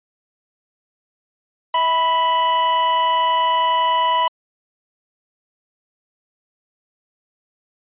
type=tone pair together; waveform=45% pulse; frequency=648.7 / 987.8 Hz; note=E5 / B5; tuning=-28 / 0 cents; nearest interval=perfect fifth; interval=728 cents; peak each=-26 / -15 dBFS; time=1.74-4.28 s; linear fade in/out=5 ms; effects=resampled to 8000 Hz